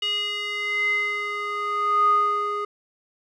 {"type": "tone with band-pass filter sweep", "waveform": "square", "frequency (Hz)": 413, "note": "G#4", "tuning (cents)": -10, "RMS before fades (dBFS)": -24, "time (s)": [0.02, 2.65], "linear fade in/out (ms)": 5, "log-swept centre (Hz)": [3000, 970], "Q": 7.9, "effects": []}